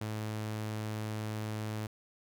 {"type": "tone", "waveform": "sawtooth", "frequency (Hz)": 107.9, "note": "A2", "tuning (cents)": -33, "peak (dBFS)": -31, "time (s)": [0.01, 1.87], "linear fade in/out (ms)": 5, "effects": []}